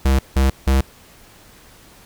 square tone bursts, 66.8 Hz, C2, 36 cents sharp, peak -13 dBFS, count 3, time 0.05-0.81 s, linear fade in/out 5 ms, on 140 ms, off 170 ms, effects pink hiss -47 dBFS RMS until 2.05 s

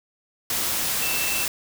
sine tone in noise, 2667 Hz, E7, 20 cents sharp, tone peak -28 dBFS, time 1.02-1.45 s, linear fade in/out 2 ms, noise white, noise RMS -25 dBFS, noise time 0.5-1.48 s, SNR -6 dB, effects none

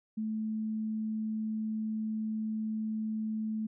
sine tone, 217.9 Hz, A3, 17 cents flat, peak -31 dBFS, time 0.17-3.67 s, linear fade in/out 10 ms, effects none

